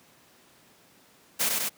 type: noise with echo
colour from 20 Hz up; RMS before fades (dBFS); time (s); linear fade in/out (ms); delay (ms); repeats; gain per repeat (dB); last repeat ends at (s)
white; -25; 1.39-1.5; 20; 98; 2; -2; 1.696
effects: pink hiss -58 dBFS RMS until 1.77 s + high-pass 150 Hz 12 dB/octave